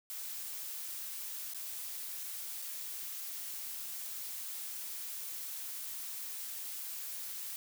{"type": "noise with dropouts", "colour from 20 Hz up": "blue", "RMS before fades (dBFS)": -42, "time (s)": [0.1, 7.56], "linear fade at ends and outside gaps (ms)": 0, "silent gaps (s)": [[1.536, 1.546], [2.619, 2.623]], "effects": []}